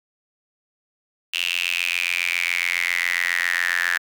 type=tone with high-pass filter sweep; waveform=sawtooth; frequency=87.31 Hz; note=F2; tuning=in tune; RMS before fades=-23 dBFS; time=1.33-3.98 s; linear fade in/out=10 ms; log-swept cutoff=2800 to 1700 Hz; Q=8.5; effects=none